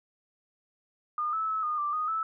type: tone with pitch steps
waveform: sine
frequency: 1217 / 1306 / 1298 / 1224 / 1177 / 1241 / 1311 Hz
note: D#6 / E6 / E6 / D#6 / D6 / D#6 / E6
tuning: -39 / -17 / -27 / -29 / +3 / -5 / -10 cents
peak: -27 dBFS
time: 1.18-2.23 s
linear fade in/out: 2 ms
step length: 150 ms
effects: none